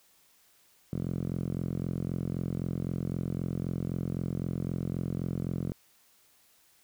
5% pulse tone with band-pass filter, 43.86 Hz, F1, 8 cents sharp, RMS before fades -33 dBFS, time 0.93-5.72 s, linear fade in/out 0 ms, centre 150 Hz, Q 1.7, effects white hiss -64 dBFS RMS until 6.83 s

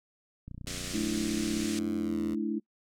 click train, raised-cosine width 5 ms, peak -30 dBFS, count 36, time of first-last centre 0.48-1.639 s, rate 30.2 Hz
10% pulse tone with pitch glide, 90.4 to 81.47 Hz, F#2 to E2, -40 to -20 cents, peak -33 dBFS, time 0.66-2.35 s, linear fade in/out 10 ms, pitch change -180 cents, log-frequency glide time 1.97-2.2 s
white band-pass noise, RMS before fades -40 dBFS, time 0.67-1.79 s, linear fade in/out 2 ms, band 1700 to 8400 Hz, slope 24 dB/octave
sine chord, A suspended fourth, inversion none, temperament equal with one note detuned, 216.8 / 293.7 / 329.6 Hz, A3 / D4 / E4, -25 / 0 / 0 cents, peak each -32 / -34 / -33 dBFS, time 0.93-2.6 s, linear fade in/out 20 ms
effects noise-tail reverb RT60 0.1 s tail -25 dB re dry

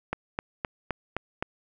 click train, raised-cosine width 0.5 ms, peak -13 dBFS, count 6, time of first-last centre 0.13-1.425 s, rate 3.86 Hz, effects none

